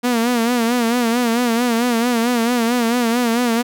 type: tone with vibrato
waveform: sawtooth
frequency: 237.1 Hz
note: A#3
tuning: 30 cents sharp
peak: -11 dBFS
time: 0.03-3.63 s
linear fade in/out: 20 ms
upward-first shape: sine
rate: 4.5 Hz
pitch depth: 83 cents each way
effects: none